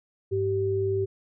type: tone pair together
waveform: sine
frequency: 101.2 / 387.4 Hz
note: G#2 / G4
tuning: -44 / -20 cents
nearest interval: octave + major seventh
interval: 2324 cents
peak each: -29 / -24 dBFS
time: 0.31-1.06 s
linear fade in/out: 20 ms
effects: none